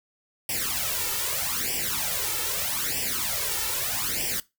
white noise with flanger, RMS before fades -28 dBFS, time 0.49-4.4 s, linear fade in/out 2 ms, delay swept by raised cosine 0.37 to 2.27 ms, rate 0.8 Hz, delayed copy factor +0.9, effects noise-tail reverb RT60 0.2 s tail -19 dB re dry

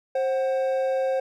triangle tone pair together, 530 / 747 Hz, C5 / F#5, +22 / +16 cents, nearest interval tritone, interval 594 cents, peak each -20 / -29 dBFS, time 0.15-1.2 s, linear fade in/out 5 ms, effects none

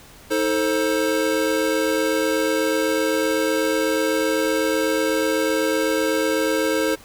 square chord, A diminished, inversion second, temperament just, 316.8 / 440 / 528 Hz, Eb4 / A4 / C5, +31 / 0 / +16 cents, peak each -24 dBFS, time 0.3-6.96 s, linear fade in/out 20 ms, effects pink hiss -46 dBFS RMS until 7.04 s

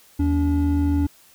triangle tone pair together, 79.61 / 286.1 Hz, D#2 / D4, +40 / -45 cents, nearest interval octave + minor seventh, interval 2215 cents, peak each -18 dBFS, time 0.19-1.07 s, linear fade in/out 10 ms, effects white hiss -53 dBFS RMS until 1.34 s

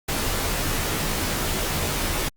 pink noise with comb filter, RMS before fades -25 dBFS, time 0.08-2.29 s, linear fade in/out 10 ms, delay 17 ms, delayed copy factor -0.85, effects Opus 48 kbps

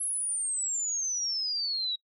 sine exponential sweep, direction down, 11000 to 3832 Hz, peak -28 dBFS, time 0-1.96 s, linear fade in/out 10 ms, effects noise-tail reverb RT60 0.1 s tail -23 dB re dry

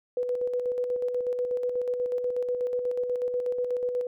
sine tone with tremolo, 493.9 Hz, B4, in tune, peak -24 dBFS, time 0.17-4.07 s, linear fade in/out 2 ms, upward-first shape square, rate 8.2 Hz, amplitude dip 40%, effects none

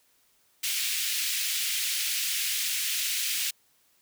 pink high-pass noise, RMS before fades -29 dBFS, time 0.63-3.51 s, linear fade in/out 10 ms, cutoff 2300 Hz, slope 24 dB/octave, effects white hiss -66 dBFS RMS until 4.01 s

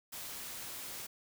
white noise, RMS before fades -44 dBFS, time 0.12-1.07 s, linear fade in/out 10 ms, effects none

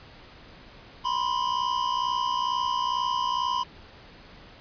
square tone pair together, 978 / 1040.2 Hz, B5 / C6, -17 / -10 cents, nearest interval minor second, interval 107 cents, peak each -28 dBFS, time 1.04-3.64 s, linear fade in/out 20 ms, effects pink hiss -49 dBFS RMS until 4.6 s + resampled to 11025 Hz

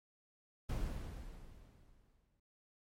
brown noise with exponential decay, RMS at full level -36 dBFS, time 0.69-2.4 s, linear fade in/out 5 ms, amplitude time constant 370 ms, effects MP3 64 kbps

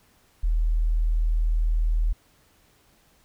sine tone, 39.98 Hz, D#1, 48 cents sharp, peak -19 dBFS, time 0.43-2.13 s, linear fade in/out 10 ms, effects pink hiss -61 dBFS RMS until 3.24 s

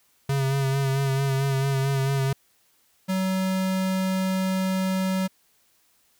square tone with vibrato, 136.3 Hz, C#3, 29 cents flat, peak -22 dBFS, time 0.29-2.33 s, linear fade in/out 5 ms, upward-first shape sine, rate 4.5 Hz, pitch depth 31 cents each way
square tone, 188.6 Hz, F#3, 33 cents sharp, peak -23 dBFS, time 3.08-5.28 s, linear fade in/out 20 ms
effects white hiss -64 dBFS RMS until 6.19 s

